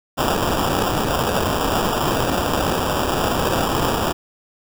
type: noise with sample-and-hold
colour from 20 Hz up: white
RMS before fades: -20 dBFS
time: 0.17-4.13 s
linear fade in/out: 20 ms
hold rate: 2100 Hz
effects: none